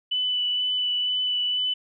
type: tone with vibrato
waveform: sine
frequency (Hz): 2984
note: F#7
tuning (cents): +14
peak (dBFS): -22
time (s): 0.11-1.74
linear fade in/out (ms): 10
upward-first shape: sine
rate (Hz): 2.1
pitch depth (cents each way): 11
effects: none